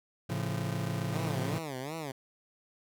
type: chord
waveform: 40% pulse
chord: A augmented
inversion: none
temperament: just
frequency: 110 / 137.5 / 171.88 Hz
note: A2 / C#3 / E#3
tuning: 0 / -14 / -27 cents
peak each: -35 dBFS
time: 0.29-1.59 s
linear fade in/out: 10 ms
type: tone with vibrato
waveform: 10% pulse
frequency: 144.6 Hz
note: D3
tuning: 27 cents flat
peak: -28 dBFS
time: 1.13-2.12 s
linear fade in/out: 10 ms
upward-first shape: sine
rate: 2.7 Hz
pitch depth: 220 cents each way
effects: none